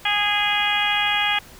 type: harmonic tone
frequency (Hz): 412.8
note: G#4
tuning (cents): -10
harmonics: 2 / 3 / 4 / 5 / 6 / 7 / 8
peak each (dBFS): -25 / -30 / -26 / -26 / -25 / -27 / -25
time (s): 0.05-1.39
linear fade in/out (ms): 5
effects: pink hiss -45 dBFS RMS until 1.59 s